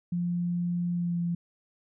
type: tone with pitch glide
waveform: sine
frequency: 174.61 to 172.01 Hz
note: F3 to F3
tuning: 0 to -26 cents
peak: -26 dBFS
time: 0.12-1.35 s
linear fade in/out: 5 ms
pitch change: -26 cents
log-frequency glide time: 0.93-1.19 s
effects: none